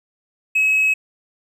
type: tone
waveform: triangle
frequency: 2564 Hz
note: E7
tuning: 49 cents flat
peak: -11 dBFS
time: 0.55-0.94 s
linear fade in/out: 10 ms
effects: tanh soft clip ceiling -9 dBFS